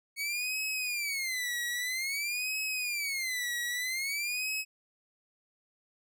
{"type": "tone with vibrato", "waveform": "sawtooth", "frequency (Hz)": 2217, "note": "C#7", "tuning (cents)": 0, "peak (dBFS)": -28, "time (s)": [0.16, 4.65], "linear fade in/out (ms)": 50, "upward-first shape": "sine", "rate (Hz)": 0.51, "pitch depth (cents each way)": 250, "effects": []}